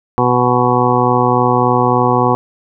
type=harmonic tone; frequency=123.47 Hz; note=B2; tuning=in tune; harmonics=1 / 2 / 3 / 4 / 6 / 7 / 8 / 9; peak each=-18 / -18 / -18 / -18 / -18 / -18 / -18 / -18 dBFS; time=0.18-2.35 s; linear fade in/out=0 ms; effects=none